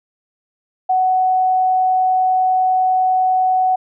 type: tone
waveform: sine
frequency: 745 Hz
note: F#5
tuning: 12 cents sharp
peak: -12 dBFS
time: 0.89-3.76 s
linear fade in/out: 10 ms
effects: none